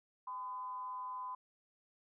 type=tone with frequency modulation; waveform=sine; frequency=1013 Hz; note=B5; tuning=44 cents sharp; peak=-40 dBFS; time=0.27-1.35 s; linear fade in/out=5 ms; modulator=209 Hz; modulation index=0.34; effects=none